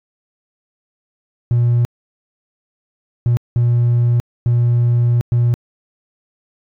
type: tone bursts at uneven times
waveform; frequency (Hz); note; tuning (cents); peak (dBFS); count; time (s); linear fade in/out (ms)
triangle; 119.8; A#2; +48; -8; 5; 1.51-1.85 / 3.26-3.37 / 3.56-4.2 / 4.46-5.21 / 5.32-5.54; 0
effects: tanh soft clip ceiling -6 dBFS